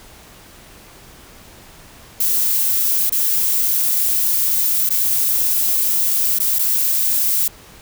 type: noise with dropouts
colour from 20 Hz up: violet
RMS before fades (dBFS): -17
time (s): 2.2-7.48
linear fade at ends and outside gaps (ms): 5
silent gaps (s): 3.097-3.122 / 4.892-4.904 / 6.388-6.4 / 6.587-6.591
effects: pink hiss -43 dBFS RMS until 7.81 s